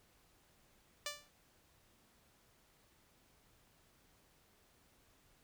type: tone with exponential decay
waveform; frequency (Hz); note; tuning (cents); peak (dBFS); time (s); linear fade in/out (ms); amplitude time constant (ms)
5% pulse; 587.3; D5; 0; -25; 1.06-1.31; 2; 53
effects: pink hiss -70 dBFS RMS until 5.43 s